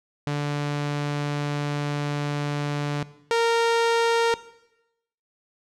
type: tone pair in turn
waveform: sawtooth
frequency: 145.7 / 462.6 Hz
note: D3 / A#4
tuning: -13 / -13 cents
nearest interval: octave + minor sixth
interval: 2000 cents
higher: second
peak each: -20 / -15 dBFS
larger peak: second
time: 0.27-3.03 / 3.31-4.34 s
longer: first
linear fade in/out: 0 ms
effects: noise-tail reverb RT60 0.9 s tail -17 dB re dry + low-pass 6000 Hz 12 dB/octave